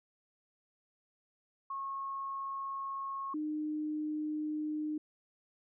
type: tone pair in turn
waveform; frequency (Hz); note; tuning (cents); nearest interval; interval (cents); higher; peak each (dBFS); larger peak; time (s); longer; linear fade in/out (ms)
sine; 1091 / 304.7; C#6 / D#4; -28 / -36; octave + minor seventh; 2208; first; -36 / -33; second; 1.7-3.34 / 3.34-4.98; neither; 5
effects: none